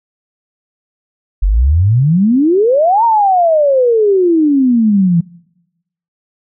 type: exponential two-way sweep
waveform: sine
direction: up then down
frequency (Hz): 43.03 to 945 to 163.8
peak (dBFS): -7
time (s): 1.42-5.21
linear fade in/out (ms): 10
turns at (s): 3.04
effects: noise-tail reverb RT60 0.9 s tail -23 dB re dry